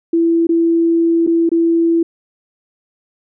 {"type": "tone with dropouts", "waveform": "sine", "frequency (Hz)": 333.5, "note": "E4", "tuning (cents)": 20, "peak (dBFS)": -10, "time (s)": [0.13, 2.03], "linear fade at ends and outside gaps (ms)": 5, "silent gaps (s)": [[0.47, 0.491], [1.266, 1.273], [1.492, 1.516]], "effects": []}